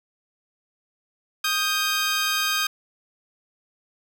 15% pulse tone pair together, 1244.5 / 1583 Hz, D#6 / G6, 0 / +17 cents, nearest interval major third, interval 417 cents, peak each -18 dBFS, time 1.44-2.67 s, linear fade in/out 5 ms, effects none

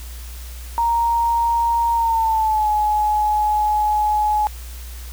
sine tone with pitch glide, 932.3 to 845.1 Hz, A#5 to G#5, 0 to +30 cents, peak -15 dBFS, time 0.78-4.47 s, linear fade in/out 0 ms, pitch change -170 cents, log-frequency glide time 1.93-2.7 s, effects added 60 Hz sine -31 dBFS peak until 5.12 s + white hiss -41 dBFS RMS until 5.12 s

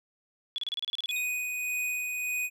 sine tone bursts, 3400 Hz, G#7, 40 cents sharp, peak -29 dBFS, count 11, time 0.56-1.112 s, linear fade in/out 0 ms, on 22 ms, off 31 ms
square tone with tremolo, 2489 Hz, D#7, in tune, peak -29 dBFS, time 1.08-2.5 s, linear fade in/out 50 ms, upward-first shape sine, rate 1.7 Hz, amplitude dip 30%
triangle tone with exponential decay, 3729 Hz, A#7, in tune, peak -34 dBFS, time 1.16-1.29 s, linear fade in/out 5 ms, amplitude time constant 28 ms
effects none

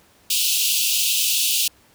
pink high-pass noise, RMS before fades -20 dBFS, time 0.3-1.68 s, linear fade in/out 5 ms, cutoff 2600 Hz, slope 96 dB/octave, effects pink hiss -55 dBFS RMS until 1.94 s + high-pass 60 Hz 12 dB/octave

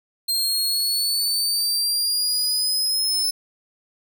sawtooth exponential sweep, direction up, 4186 to 5274 Hz, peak -17 dBFS, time 0.28-3.31 s, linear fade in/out 10 ms, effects none

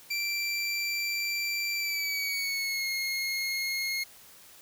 25% pulse tone with pitch glide, 2349 to 2154 Hz, D7 to C7, 0 to +50 cents, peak -25 dBFS, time 0.1-4.04 s, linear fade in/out 10 ms, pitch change -150 cents, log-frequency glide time 1.74-2.88 s, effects white hiss -53 dBFS RMS until 4.61 s

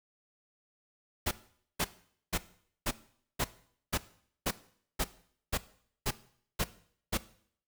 pink noise bursts, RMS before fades -30 dBFS, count 12, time 1.26-7.176 s, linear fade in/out 10 ms, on 53 ms, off 480 ms, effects noise-tail reverb RT60 0.6 s tail -17 dB re dry

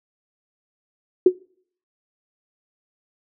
sine tone with exponential decay, 366.5 Hz, F#4, 16 cents flat, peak -5 dBFS, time 1.26-1.35 s, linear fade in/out 5 ms, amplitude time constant 18 ms, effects noise-tail reverb RT60 0.6 s tail -26 dB re dry

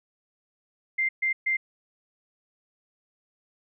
sine tone bursts, 2093 Hz, C7, in tune, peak -22 dBFS, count 3, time 0.98-1.57 s, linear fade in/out 10 ms, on 110 ms, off 130 ms, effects none

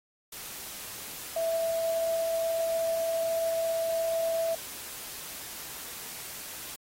sine tone in noise, 659.3 Hz, E5, in tune, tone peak -26 dBFS, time 1.36-4.55 s, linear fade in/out 5 ms, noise white, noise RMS -41 dBFS, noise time 0.32-6.76 s, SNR +12 dB, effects AAC 48 kbps

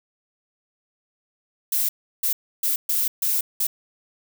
violet noise bursts at uneven times, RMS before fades -22 dBFS, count 6, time 1.72-1.89 / 2.23-2.33 / 2.63-2.76 / 2.89-3.08 / 3.22-3.41 / 3.6-3.67 s, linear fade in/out 5 ms, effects none

